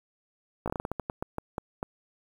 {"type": "slowing click train", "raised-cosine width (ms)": 1, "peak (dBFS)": -17, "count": 14, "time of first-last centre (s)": [0.66, 1.829], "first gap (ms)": 17, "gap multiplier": 1.25, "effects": ["8-bit"]}